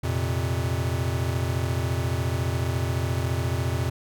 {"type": "chord", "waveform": "square", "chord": "F suspended fourth", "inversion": "none", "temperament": "equal", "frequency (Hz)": [87.31, 116.54, 130.81], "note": ["F2", "Bb2", "C3"], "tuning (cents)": [0, 0, 0], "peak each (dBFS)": [-28, -29, -30], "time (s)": [0.03, 3.9], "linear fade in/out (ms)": 10, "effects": []}